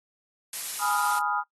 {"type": "noise", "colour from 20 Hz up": "blue", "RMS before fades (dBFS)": -31, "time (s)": [0.53, 1.19], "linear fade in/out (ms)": 2}
{"type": "chord", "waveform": "sine", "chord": "F half-diminished seventh", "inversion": "first", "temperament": "equal", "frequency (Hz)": [830.6, 987.8, 1244.5, 1396.9], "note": ["Ab5", "Cb6", "Eb6", "F6"], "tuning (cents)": [0, 0, 0, 0], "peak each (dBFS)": [-29, -32, -29, -31], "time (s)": [0.79, 1.44], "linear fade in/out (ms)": 50}
{"effects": ["noise-tail reverb RT60 0.1 s tail -18 dB re dry", "AAC 32 kbps"]}